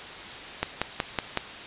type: click train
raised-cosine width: 0.3 ms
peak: -8 dBFS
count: 5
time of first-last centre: 0.63-1.373 s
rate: 5.38 Hz
effects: white hiss -39 dBFS RMS until 1.66 s + resampled to 8000 Hz